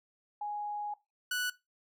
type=tone pair in turn; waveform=sine / sawtooth; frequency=830.6 / 1480 Hz; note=G#5 / F#6; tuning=0 / 0 cents; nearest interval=minor seventh; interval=1000 cents; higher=second; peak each=-34 / -27 dBFS; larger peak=second; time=0.41-0.94 / 1.31-1.5 s; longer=first; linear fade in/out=5 ms; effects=noise-tail reverb RT60 0.2 s tail -17 dB re dry